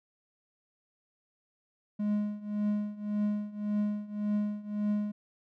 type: tone with tremolo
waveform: triangle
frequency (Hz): 208.3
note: G#3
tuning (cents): +5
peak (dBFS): -23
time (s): 1.99-5.12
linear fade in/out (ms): 10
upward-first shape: triangle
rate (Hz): 1.8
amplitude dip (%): 90
effects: none